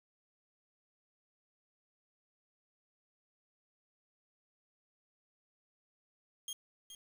20% pulse tone with echo, 3237 Hz, G#7, 45 cents flat, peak -34 dBFS, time 6.48-6.53 s, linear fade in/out 2 ms, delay 420 ms, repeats 1, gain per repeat -10 dB, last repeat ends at 6.95 s, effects 10-bit

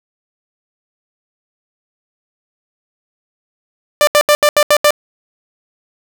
sawtooth tone bursts, 592 Hz, D5, 14 cents sharp, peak -3 dBFS, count 7, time 4.01-4.906 s, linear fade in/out 0 ms, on 62 ms, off 77 ms, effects none

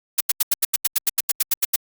blue noise bursts, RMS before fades -17 dBFS, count 15, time 0.18-1.76 s, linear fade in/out 5 ms, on 26 ms, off 85 ms, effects Opus 48 kbps

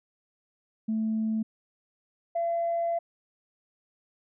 sine tone pair in turn, 220 / 678.6 Hz, A3 / F5, 0 / -50 cents, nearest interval octave + minor sixth, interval 1950 cents, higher second, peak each -24 dBFS, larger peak neither, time 0.88-1.43 / 2.35-2.99 s, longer second, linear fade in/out 10 ms, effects tanh soft clip ceiling -21 dBFS

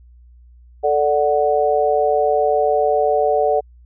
sine chord, D major, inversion second, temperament equal, 440 / 587.3 / 740 Hz, A4 / D5 / F#5, 0 / 0 / 0 cents, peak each -18 dBFS, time 0.83-3.61 s, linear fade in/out 20 ms, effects added 60 Hz sine -43 dBFS peak until 3.85 s

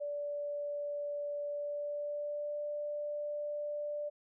sine tone with pitch glide, 581 to 589.5 Hz, D5 to D5, -19 to +6 cents, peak -35 dBFS, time 0-4.1 s, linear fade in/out 20 ms, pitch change +25 cents, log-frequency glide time 1.47-2.6 s, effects none

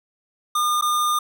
square tone with dropouts, 1211 Hz, D#6, 47 cents flat, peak -19 dBFS, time 0.55-1.19 s, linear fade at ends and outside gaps 5 ms, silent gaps 0.812-0.822 s, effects none

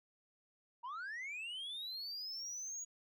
sine linear sweep, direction up, 916 to 6790 Hz, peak -39 dBFS, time 0.83-2.85 s, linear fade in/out 20 ms, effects tanh soft clip ceiling -41 dBFS

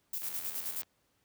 violet noise with tremolo, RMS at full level -36 dBFS, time 0.13-0.82 s, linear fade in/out 5 ms, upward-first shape square, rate 9.5 Hz, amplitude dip 50%
click train, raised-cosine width 0.2 ms, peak -31 dBFS, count 52, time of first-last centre 0.22-0.832 s, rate 83.3 Hz
effects pink hiss -74 dBFS RMS until 1.24 s + high-pass 60 Hz 12 dB/octave

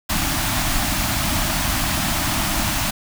pink band-stop noise, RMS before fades -21 dBFS, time 0.09-2.91 s, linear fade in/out 10 ms, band 340 to 600 Hz, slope 96 dB/octave, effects none

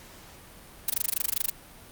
blue noise bursts, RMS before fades -24 dBFS, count 16, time 0.88-1.5 s, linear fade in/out 5 ms, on 20 ms, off 20 ms, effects pink hiss -49 dBFS RMS until 1.91 s + Opus 48 kbps

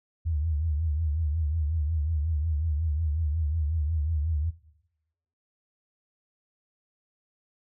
sine tone with vibrato, 77.78 Hz, D#2, in tune, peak -24 dBFS, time 0.25-4.51 s, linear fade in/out 20 ms, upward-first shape triangle, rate 5.5 Hz, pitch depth 140 cents each way, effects noise-tail reverb RT60 0.9 s tail -18 dB re dry

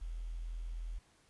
sine tone with quantisation, 41.6 Hz, E1, 17 cents sharp, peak -38 dBFS, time 0.01-0.99 s, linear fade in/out 10 ms, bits 11, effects pink hiss -68 dBFS RMS until 1.29 s + resampled to 24000 Hz

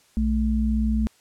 sine tone pair together, 61.2 / 218.1 Hz, B1 / A3, -15 / -15 cents, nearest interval octave + minor seventh, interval 2200 cents, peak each -22 dBFS, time 0.17-1.07 s, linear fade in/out 0 ms, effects white hiss -59 dBFS RMS until 1.2 s + low-pass 10000 Hz 12 dB/octave

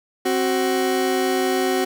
30% pulse tone pair together, 264 / 373.7 Hz, C4 / F#4, +16 / +17 cents, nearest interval tritone, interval 601 cents, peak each -21 / -17 dBFS, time 0.25-1.85 s, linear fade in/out 10 ms, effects 9-bit

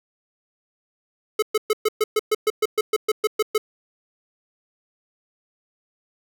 square tone bursts, 430 Hz, A4, 40 cents flat, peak -17 dBFS, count 15, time 1.39-3.58 s, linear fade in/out 5 ms, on 34 ms, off 120 ms, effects none

